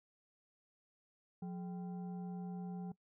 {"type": "tone with frequency modulation", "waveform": "sine", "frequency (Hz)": 179.2, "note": "F3", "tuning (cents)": 45, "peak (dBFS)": -40, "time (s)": [1.42, 2.92], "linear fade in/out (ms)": 5, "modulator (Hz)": 602, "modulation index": 0.43, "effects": ["noise-tail reverb RT60 0.1 s tail -19 dB re dry"]}